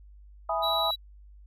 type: chord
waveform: sine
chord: E major seventh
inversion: none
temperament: equal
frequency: 659.3 / 830.6 / 987.8 / 1244.5 Hz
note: E5 / G#5 / B5 / D#6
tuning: 0 / 0 / 0 / 0 cents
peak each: -30 / -31 / -33 / -31 dBFS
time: 0.49-0.91 s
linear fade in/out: 5 ms
type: tone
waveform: triangle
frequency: 3906 Hz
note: B7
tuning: 20 cents flat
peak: -26 dBFS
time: 0.62-0.96 s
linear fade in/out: 20 ms
effects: added 50 Hz sine -48 dBFS peak until 1.46 s